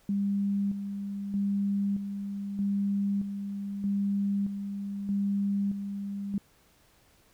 sine tone with tremolo, 200 Hz, G3, 35 cents sharp, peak -25 dBFS, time 0.09-6.38 s, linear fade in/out 2 ms, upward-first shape square, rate 0.8 Hz, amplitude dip 55%, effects pink hiss -63 dBFS RMS until 7.33 s

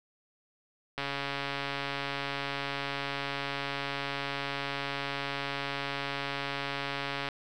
click train, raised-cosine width 0.3 ms, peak -17 dBFS, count 884, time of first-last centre 0.98-7.287 s, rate 140 Hz, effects none

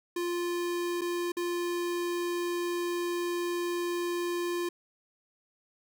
square tone with dropouts, 348.9 Hz, F4, 2 cents flat, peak -30 dBFS, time 0.16-4.69 s, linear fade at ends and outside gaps 5 ms, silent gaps 1.011-1.016 / 1.32-1.368 s, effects none

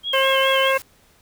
sine tone with vibrato, 3180 Hz, G7, 24 cents sharp, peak -22 dBFS, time 0.03-0.73 s, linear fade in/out 50 ms, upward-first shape sine, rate 4.8 Hz, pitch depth 78 cents each way
harmonic tone, 535 Hz, C5, 38 cents sharp, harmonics 1 / 2 / 3 / 4 / 5, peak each -19 / -22 / -24 / -25 / -26 dBFS, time 0.13-0.78 s, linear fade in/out 10 ms
white noise, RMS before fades -38 dBFS, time 0.13-0.82 s, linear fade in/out 0 ms
effects pink hiss -56 dBFS RMS until 1.21 s

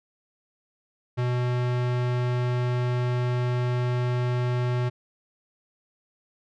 square tone with low-pass filter, 123.47 Hz, B2, in tune, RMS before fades -25 dBFS, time 1.17-4.9 s, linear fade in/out 20 ms, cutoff 3500 Hz, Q 0.59, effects none

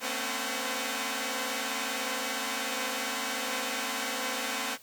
5% pulse tone cluster, 226 / 256.3 / 276.1 / 514 / 752 Hz, A3 / C4 / C#4 / C5 / F#5, +47 / -36 / -7 / -31 / +28 cents, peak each -26 dBFS, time 0-4.78 s, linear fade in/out 50 ms, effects white hiss -55 dBFS RMS until 4.82 s

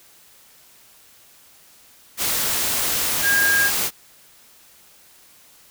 sine tone in noise, 1621 Hz, G#6, 42 cents flat, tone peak -16 dBFS, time 3.22-3.71 s, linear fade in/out 50 ms, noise white, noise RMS -22 dBFS, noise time 2.17-3.91 s, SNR +3 dB, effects white hiss -51 dBFS RMS until 5.7 s

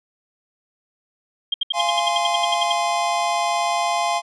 sine tone bursts, 3209 Hz, G7, 40 cents sharp, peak -17 dBFS, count 14, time 1.52-2.724 s, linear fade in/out 5 ms, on 21 ms, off 70 ms
square chord, F minor, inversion none, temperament equal with one note detuned, 690.4 / 830.6 / 1046.5 Hz, F5 / Ab5 / C6, -20 / 0 / 0 cents, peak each -23 / -25 / -25 dBFS, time 1.73-4.22 s, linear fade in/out 50 ms
effects resampled to 22050 Hz

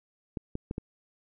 clicks, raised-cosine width 3 ms, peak -20 dBFS, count 4, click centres 0.372 / 0.554 / 0.711 / 0.781 s, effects none

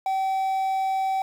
triangle tone with quantisation, 768 Hz, G5, 36 cents flat, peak -20 dBFS, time 0.06-1.22 s, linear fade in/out 2 ms, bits 8, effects none

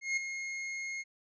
45% pulse tone with ADSR envelope, 2148 Hz, C7, 45 cents sharp, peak -27 dBFS, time 0.01-1.04 s, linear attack 160 ms, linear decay 8 ms, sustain -9 dB, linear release 35 ms, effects resampled to 16000 Hz

